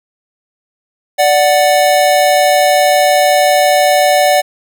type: tone pair together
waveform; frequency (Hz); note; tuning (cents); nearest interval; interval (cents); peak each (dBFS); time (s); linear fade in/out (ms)
square; 587.3 / 740; D5 / F#5; 0 / 0; major third; 400; -11; 1.18-4.42; 20
effects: none